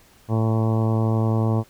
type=harmonic tone; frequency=111.4 Hz; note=A2; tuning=22 cents sharp; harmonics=1 / 2 / 3 / 4 / 5 / 6 / 7 / 8 / 9 / 10; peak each=-19 / -25 / -29 / -31 / -33 / -35 / -36 / -37 / -38 / -39 dBFS; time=0.28-1.64 s; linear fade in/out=50 ms; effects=pink hiss -54 dBFS RMS until 1.69 s